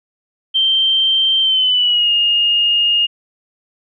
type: tone with pitch glide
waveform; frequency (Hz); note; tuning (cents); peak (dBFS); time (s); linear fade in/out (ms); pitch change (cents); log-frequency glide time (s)
sine; 3136 to 2843; G7 to F7; 0 to +30; -11; 0.54-3.07; 20; -170; 1.41-2.11
effects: none